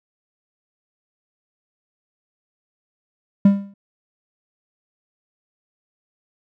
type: tone with exponential decay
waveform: triangle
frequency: 199.2 Hz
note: G3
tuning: 28 cents sharp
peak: -4 dBFS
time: 3.45-3.74 s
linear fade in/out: 5 ms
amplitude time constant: 61 ms
effects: none